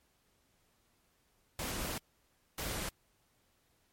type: noise bursts at uneven times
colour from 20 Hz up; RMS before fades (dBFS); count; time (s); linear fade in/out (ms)
pink; -38; 2; 1.59-1.98 / 2.58-2.89; 2
effects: pink hiss -73 dBFS RMS until 3.92 s + MP3 64 kbps